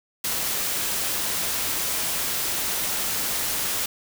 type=noise; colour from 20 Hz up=white; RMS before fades=-26 dBFS; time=0.24-3.86 s; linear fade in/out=5 ms; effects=none